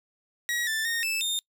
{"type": "tone with pitch steps", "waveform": "sawtooth", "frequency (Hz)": [1908, 1768, 1847, 2633, 3645], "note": ["A#6", "A6", "A#6", "E7", "A#7"], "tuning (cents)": [40, 8, -16, -3, -40], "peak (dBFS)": -23, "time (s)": [0.49, 1.39], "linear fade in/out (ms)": 0, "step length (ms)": 180, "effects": ["noise-tail reverb RT60 0.1 s tail -23 dB re dry"]}